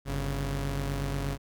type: tone pair together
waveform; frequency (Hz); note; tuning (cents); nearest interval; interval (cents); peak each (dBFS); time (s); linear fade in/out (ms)
sawtooth; 48.91 / 138.59; G1 / C#3; -3 / 0; octave + tritone; 1803; -28; 0.05-1.38; 50
effects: none